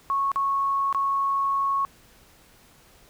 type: tone with dropouts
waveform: sine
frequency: 1102 Hz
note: C#6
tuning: 11 cents flat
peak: -21 dBFS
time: 0.1-1.85 s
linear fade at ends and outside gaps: 0 ms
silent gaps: 0.317-0.359 / 0.927-0.947 s
effects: pink hiss -55 dBFS RMS until 3.09 s